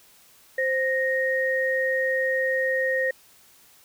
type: tone pair together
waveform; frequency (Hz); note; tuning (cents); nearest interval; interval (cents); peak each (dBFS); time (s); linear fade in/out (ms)
sine; 523.3 / 1863.3; C5 / A#6; 0 / -1; octave + minor seventh; 2199; -24; 0.58-3.11; 5
effects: white hiss -55 dBFS RMS until 3.84 s